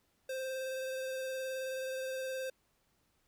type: tone with vibrato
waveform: square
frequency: 523.3 Hz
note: C5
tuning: in tune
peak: -37 dBFS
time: 0.29-2.5 s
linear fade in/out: 5 ms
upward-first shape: triangle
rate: 19 Hz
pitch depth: 18 cents each way
effects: pink hiss -75 dBFS RMS until 3.27 s